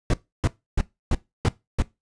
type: noise bursts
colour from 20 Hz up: brown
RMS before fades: -19 dBFS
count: 6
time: 0.1-1.822 s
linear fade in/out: 2 ms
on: 37 ms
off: 300 ms
effects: noise-tail reverb RT60 0.2 s tail -19 dB re dry + resampled to 22050 Hz